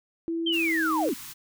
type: tone with pitch glide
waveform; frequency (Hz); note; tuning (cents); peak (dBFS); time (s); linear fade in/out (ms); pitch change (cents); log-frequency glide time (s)
sine; 331.7 to 314.4; E4 to D#4; +11 to +18; -26; 0.28-1.09; 0; -93; 0.58-0.98
type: linear sweep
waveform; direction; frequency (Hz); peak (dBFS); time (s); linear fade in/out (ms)
sine; down; 3202 to 210; -24; 0.46-1.14; 10
type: band-stop noise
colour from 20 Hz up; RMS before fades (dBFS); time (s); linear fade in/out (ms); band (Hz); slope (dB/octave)
white; -41; 0.52-1.34; 20; 320 to 910; 48
effects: none